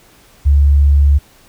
sine tone, 71.2 Hz, C#2, 47 cents sharp, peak -6 dBFS, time 0.45-1.19 s, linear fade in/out 20 ms, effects pink hiss -47 dBFS RMS until 1.48 s

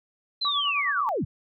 sine linear sweep, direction down, 4151 to 73.42 Hz, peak -24 dBFS, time 0.41-1.25 s, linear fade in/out 10 ms
sine tone with tremolo, 1149 Hz, D6, 38 cents flat, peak -24 dBFS, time 0.45-1.09 s, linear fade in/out 0 ms, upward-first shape sine, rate 9.7 Hz, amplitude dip 75%
effects none

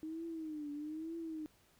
sine tone with vibrato, 311.1 Hz, D#4, in tune, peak -40 dBFS, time 0.03-1.46 s, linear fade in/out 0 ms, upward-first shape triangle, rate 1.1 Hz, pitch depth 130 cents each way, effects pink hiss -69 dBFS RMS until 1.79 s

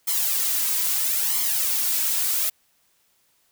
blue noise with flanger, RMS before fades -23 dBFS, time 0.07-2.5 s, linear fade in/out 10 ms, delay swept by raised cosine 0.94 to 3.14 ms, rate 0.76 Hz, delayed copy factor +0.8, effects white hiss -65 dBFS RMS until 3.51 s

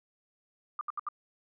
sine tone bursts, 1200 Hz, D6, 37 cents sharp, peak -31 dBFS, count 4, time 0.79-1.087 s, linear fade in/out 2 ms, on 21 ms, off 71 ms, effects none

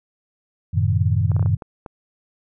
sine chord, F# diminished seventh, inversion none, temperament equal, 92.5 / 110 / 130.81 / 155.56 Hz, F#2 / A2 / C3 / Eb3, 0 / 0 / 0 / 0 cents, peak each -19 / -20 / -25 / -24 dBFS, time 0.73-1.57 s, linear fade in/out 20 ms
clicks, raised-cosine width 1 ms, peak -20 dBFS, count 7, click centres 1.317 / 1.365 / 1.395 / 1.427 / 1.46 / 1.622 / 1.862 s
effects none

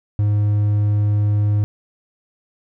triangle tone, 103.9 Hz, G#2, 1 cent sharp, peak -12 dBFS, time 0.19-1.64 s, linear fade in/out 0 ms, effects none

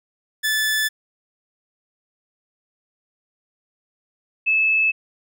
sawtooth / sine tone pair in turn, 1741 / 2609 Hz, A6 / E7, -19 / -18 cents, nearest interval perfect fifth, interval 701 cents, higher second, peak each -15 dBFS, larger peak neither, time 0.43-0.89 / 4.46-4.92 s, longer neither, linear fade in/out 20 ms, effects none

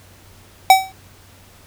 square tone with exponential decay, 763 Hz, G5, 47 cents flat, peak -3 dBFS, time 0.7-0.92 s, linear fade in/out 2 ms, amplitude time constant 47 ms, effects added 94 Hz sine -48 dBFS peak until 1.66 s + pink hiss -48 dBFS RMS until 1.66 s

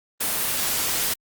white noise, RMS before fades -24 dBFS, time 0.2-1.14 s, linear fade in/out 10 ms, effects Opus 24 kbps

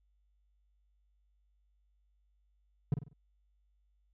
triangle tone with echo, 141.1 Hz, C#3, 31 cents sharp, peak -22 dBFS, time 2.92-2.94 s, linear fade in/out 2 ms, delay 48 ms, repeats 4, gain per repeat -8 dB, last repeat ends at 3.132 s, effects added 50 Hz sine -69 dBFS peak until 4.13 s

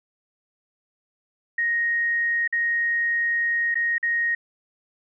sine tone with dropouts, 1870 Hz, A#6, 5 cents sharp, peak -20 dBFS, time 1.58-4.35 s, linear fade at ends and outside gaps 5 ms, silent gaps 2.477-2.525 / 3.744-3.754 / 3.982-4.028 s, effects none

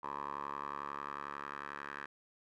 10% pulse tone with band-pass filter sweep, 71.1 Hz, C#2, 45 cents sharp, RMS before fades -43 dBFS, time 0.03-2.06 s, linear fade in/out 5 ms, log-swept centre 1000 to 1500 Hz, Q 4.2, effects none

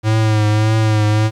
square tone with vibrato, 108.1 Hz, A2, 30 cents flat, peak -12 dBFS, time 0.03-1.31 s, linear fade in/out 50 ms, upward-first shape triangle, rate 1.7 Hz, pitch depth 43 cents each way, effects low-pass 7000 Hz 12 dB/octave + 8-bit

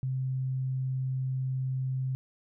sine tone, 130.81 Hz, C3, in tune, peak -28 dBFS, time 0.03-2.15 s, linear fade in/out 0 ms, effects none

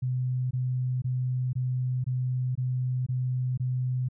sine tone bursts, 127 Hz, B2, 49 cents sharp, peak -25 dBFS, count 8, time 0.02-4.087 s, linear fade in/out 10 ms, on 490 ms, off 21 ms, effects none

